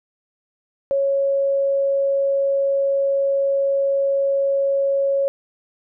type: tone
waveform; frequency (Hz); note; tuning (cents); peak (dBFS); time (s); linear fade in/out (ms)
sine; 552; C#5; -7; -16; 0.91-5.28; 0
effects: none